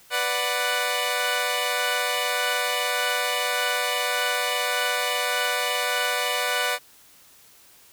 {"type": "chord", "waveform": "10% pulse", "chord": "B minor", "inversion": "none", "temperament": "equal", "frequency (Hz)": [493.9, 587.3, 740], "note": ["B4", "D5", "F#5"], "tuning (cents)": [0, 0, 0], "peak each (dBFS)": -19, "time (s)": [0.1, 6.79], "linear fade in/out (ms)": 50, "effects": ["white hiss -53 dBFS RMS until 7.92 s"]}